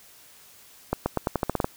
accelerating click train, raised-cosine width 1 ms, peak -9 dBFS, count 10, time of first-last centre 0.93-1.644 s, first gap 130 ms, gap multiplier 0.87, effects white hiss -52 dBFS RMS until 1.76 s

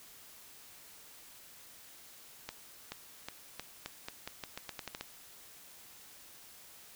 accelerating click train, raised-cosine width 0.2 ms, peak -22 dBFS, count 14, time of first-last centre 2.49-5.01 s, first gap 430 ms, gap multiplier 0.85, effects white hiss -55 dBFS RMS until 6.95 s

